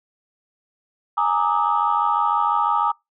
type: tone cluster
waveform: sine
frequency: 832 / 926 / 1186 / 1272 Hz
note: G#5 / A#5 / D6 / D#6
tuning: +3 / -12 / +17 / +38 cents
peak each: -22 dBFS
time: 1.17-2.92 s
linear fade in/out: 10 ms
effects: noise-tail reverb RT60 0.2 s tail -26 dB re dry + tanh soft clip ceiling -8 dBFS